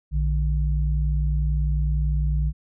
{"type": "tone pair together", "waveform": "sine", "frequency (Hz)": [59, 150], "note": ["A#1", "D3"], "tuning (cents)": [22, 37], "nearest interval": "octave + major third", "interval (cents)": 1615, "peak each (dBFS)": [-20, -26], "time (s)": [0.11, 2.53], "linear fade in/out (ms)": 50, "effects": []}